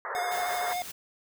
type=band-pass noise; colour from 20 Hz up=white; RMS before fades=-35 dBFS; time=0.05-0.73 s; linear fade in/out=0 ms; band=390 to 1900 Hz; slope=96 dB/octave
type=tone with vibrato; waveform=square; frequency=716 Hz; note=F5; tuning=43 cents sharp; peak=-30 dBFS; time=0.15-0.82 s; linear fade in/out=0 ms; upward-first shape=sine; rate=13 Hz; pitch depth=24 cents each way
type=noise with tremolo; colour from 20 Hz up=white; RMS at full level=-40 dBFS; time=0.31-0.92 s; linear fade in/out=10 ms; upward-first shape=sine; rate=5.5 Hz; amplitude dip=35%
effects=none